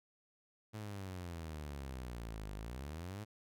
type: exponential two-way sweep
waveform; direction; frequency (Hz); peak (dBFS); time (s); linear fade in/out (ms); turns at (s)
sawtooth; down then up; 110 to 50.1 to 110; -39; 0.73-3.25; 20; 2.54
effects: none